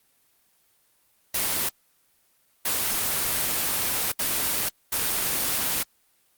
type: noise bursts at uneven times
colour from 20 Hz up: white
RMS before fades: -25 dBFS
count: 4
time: 1.34-1.69 / 2.65-4.12 / 4.19-4.69 / 4.92-5.83 s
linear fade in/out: 5 ms
effects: white hiss -65 dBFS RMS until 6.37 s + Opus 24 kbps